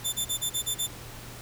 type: tone bursts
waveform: 15% pulse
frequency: 3542 Hz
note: A7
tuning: 11 cents sharp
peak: -19 dBFS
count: 7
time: 0.04-0.873 s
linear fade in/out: 20 ms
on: 89 ms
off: 35 ms
effects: added 118 Hz sine -47 dBFS peak until 1.41 s + pink hiss -44 dBFS RMS until 1.41 s